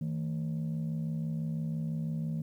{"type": "tone pair together", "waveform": "sine", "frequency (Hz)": [158.9, 224.9], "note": ["D#3", "A3"], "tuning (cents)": [37, 38], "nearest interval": "tritone", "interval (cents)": 601, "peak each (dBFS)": [-30, -35], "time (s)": [0.01, 2.42], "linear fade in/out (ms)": 5, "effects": ["tanh soft clip ceiling -28 dBFS", "11-bit"]}